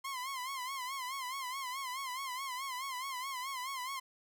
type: tone with vibrato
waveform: sawtooth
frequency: 1047 Hz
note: C6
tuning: 1 cent sharp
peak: -34 dBFS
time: 0.04-4 s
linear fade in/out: 10 ms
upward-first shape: sine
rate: 4.7 Hz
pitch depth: 100 cents each way
effects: none